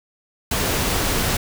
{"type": "noise", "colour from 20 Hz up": "pink", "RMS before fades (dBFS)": -21, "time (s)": [0.51, 1.37], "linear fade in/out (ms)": 5, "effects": []}